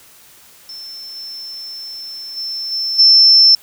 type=tone with level steps; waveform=sine; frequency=5330 Hz; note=E8; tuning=18 cents sharp; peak=-29 / -27 / -21 / -17 / -5 dBFS; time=0.69-3.55 s; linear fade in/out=2 ms; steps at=1.15 / 2.36 / 2.71 / 2.98 s; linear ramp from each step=20 ms; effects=white hiss -45 dBFS RMS until 3.62 s